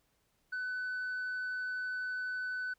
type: tone with tanh clipping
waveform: sine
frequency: 1502 Hz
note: F#6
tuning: 26 cents sharp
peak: -35 dBFS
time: 0.52-2.74 s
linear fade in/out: 10 ms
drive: 1 dB
effects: pink hiss -75 dBFS RMS until 2.78 s